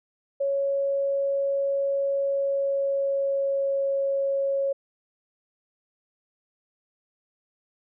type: tone with pitch glide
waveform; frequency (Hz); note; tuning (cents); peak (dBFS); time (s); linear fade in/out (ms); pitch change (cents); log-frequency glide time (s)
sine; 554.4 to 550.3; C#5 to C#5; 0 to -13; -22; 0.4-4.73; 10; -13; 2.23-3.8
effects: none